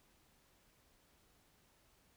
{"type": "silence", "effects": ["pink hiss -71 dBFS RMS until 2.16 s"]}